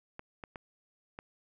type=clicks; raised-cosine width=0.5 ms; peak=-27 dBFS; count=4; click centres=0.194 / 0.438 / 0.558 / 1.189 s; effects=none